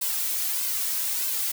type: noise with flanger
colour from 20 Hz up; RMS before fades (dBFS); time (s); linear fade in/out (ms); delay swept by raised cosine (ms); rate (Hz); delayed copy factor
blue; -27; 0.01-1.52; 10; 1.9 to 3.2; 1.6; +1
effects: none